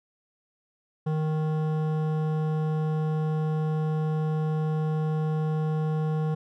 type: tone with hard clipping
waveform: triangle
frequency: 155.56 Hz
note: D#3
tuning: in tune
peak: -26 dBFS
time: 1.06-6.35 s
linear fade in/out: 10 ms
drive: 17 dB
effects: none